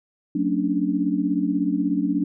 sine chord, D major seventh, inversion first, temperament equal with one note detuned, 185 / 225.5 / 277.2 / 293.7 Hz, F#3 / A3 / C#4 / D4, 0 / +43 / 0 / 0 cents, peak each -26 / -28 / -25 / -23 dBFS, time 0.35-2.24 s, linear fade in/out 5 ms, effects none

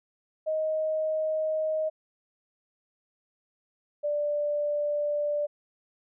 sine tone pair in turn, 626 / 588.5 Hz, D#5 / D5, +10 / +3 cents, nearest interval minor second, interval 107 cents, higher first, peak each -25 dBFS, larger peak neither, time 0.46-1.9 / 4.03-5.47 s, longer neither, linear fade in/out 20 ms, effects none

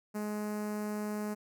sawtooth tone with notch filter, 210.1 Hz, G#3, 20 cents sharp, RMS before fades -36 dBFS, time 0.14-1.35 s, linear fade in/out 20 ms, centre 3400 Hz, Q 0.61, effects none

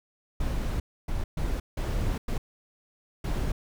brown noise bursts at uneven times, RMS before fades -28 dBFS, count 6, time 0.4-0.8 / 1.08-1.24 / 1.37-1.6 / 1.77-2.18 / 2.28-2.38 / 3.24-3.52 s, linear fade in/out 5 ms, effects none

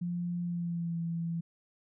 sine tone with pitch glide, 174.61 to 167.5 Hz, F3 to E3, 0 to +28 cents, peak -31 dBFS, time 0.01-1.41 s, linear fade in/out 10 ms, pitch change -72 cents, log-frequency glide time 0.42-0.98 s, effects none

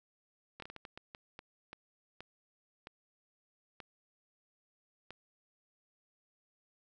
slowing click train, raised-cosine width 0.3 ms, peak -30 dBFS, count 14, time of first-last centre 0.6-5.106 s, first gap 23 ms, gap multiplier 1.4, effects none

